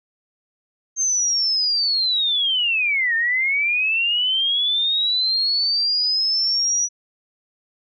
sine linear two-way sweep, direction down then up, 6380 to 1800 to 5870 Hz, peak -17 dBFS, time 0.96-6.89 s, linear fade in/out 50 ms, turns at 3.15 s, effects none

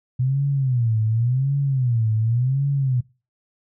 sine tone with vibrato, 124.1 Hz, B2, 9 cents sharp, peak -17 dBFS, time 0.19-3.01 s, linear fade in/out 10 ms, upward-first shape sine, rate 0.9 Hz, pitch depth 220 cents each way, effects noise-tail reverb RT60 0.3 s tail -21 dB re dry

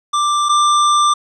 square tone pair in turn, 1180 / 1184.8 Hz, D6 / D6, +8 / +15 cents, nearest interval unison, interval 7 cents, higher second, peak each -14 / -11 dBFS, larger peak second, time 0.13-0.49 / 0.49-1.14 s, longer second, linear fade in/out 10 ms, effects resampled to 22050 Hz + 8-bit

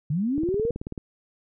sine linear sweep, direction up, 136.3 to 488.2 Hz, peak -22 dBFS, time 0.1-0.71 s, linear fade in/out 5 ms
click train, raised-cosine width 3 ms, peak -20 dBFS, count 12, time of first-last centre 0.38-0.978 s, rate 18.4 Hz
effects none

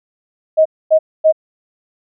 sine tone bursts, 630 Hz, D#5, 21 cents sharp, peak -6 dBFS, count 3, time 0.57-1.325 s, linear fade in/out 20 ms, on 85 ms, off 250 ms, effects none

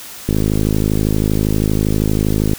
click train, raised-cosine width 3 ms, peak -3 dBFS, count 119, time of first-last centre 0.29-2.533 s, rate 52.6 Hz, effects white hiss -33 dBFS RMS until 2.58 s

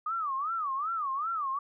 sine tone with vibrato, 1202 Hz, D6, 40 cents sharp, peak -29 dBFS, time 0.06-1.59 s, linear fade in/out 5 ms, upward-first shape sine, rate 2.6 Hz, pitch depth 220 cents each way, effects none

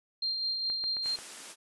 sine tone with tremolo, 4186 Hz, C8, in tune, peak -28 dBFS, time 0.22-1.16 s, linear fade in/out 5 ms, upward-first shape sine, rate 4.8 Hz, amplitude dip 35%
clicks, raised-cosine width 0.5 ms, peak -31 dBFS, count 5, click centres 0.7 / 0.84 / 0.968 / 1.059 / 1.188 s
white high-pass noise, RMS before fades -44 dBFS, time 1.02-1.56 s, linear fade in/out 50 ms, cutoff 190 Hz, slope 24 dB/octave
effects resampled to 24000 Hz

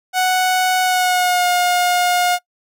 sawtooth tone with pitch glide, 740 to 714.8 Hz, F#5 to F5, 0 to +40 cents, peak -10 dBFS, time 0.13-2.39 s, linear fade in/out 50 ms, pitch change -60 cents, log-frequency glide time 0.82-1.47 s, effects noise-tail reverb RT60 0.1 s tail -23 dB re dry

